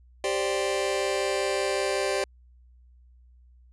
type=chord; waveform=sawtooth; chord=G suspended fourth; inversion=none; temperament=just; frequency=392 / 522.7 / 588 Hz; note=G4 / C5 / D5; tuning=0 / -2 / +2 cents; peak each=-24 / -26 / -25 dBFS; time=0.24-2.24 s; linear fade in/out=2 ms; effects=added 61 Hz sine -52 dBFS peak until 3.72 s + resampled to 24000 Hz